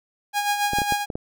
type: tone with tremolo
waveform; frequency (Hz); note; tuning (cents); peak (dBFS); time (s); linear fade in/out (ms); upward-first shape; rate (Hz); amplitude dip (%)
sawtooth; 820; G#5; -22; -15; 0.33-1.06; 50; sine; 7.2; 55
type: clicks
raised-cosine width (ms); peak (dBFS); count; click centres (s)
2; -15; 6; 0.734 / 0.786 / 0.818 / 0.923 / 1.102 / 1.155
effects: none